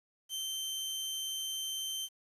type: tone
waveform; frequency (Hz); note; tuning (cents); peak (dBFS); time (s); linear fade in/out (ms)
sawtooth; 3111; G7; -14; -32; 0.29-2.09; 50
effects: resampled to 32000 Hz + 10-bit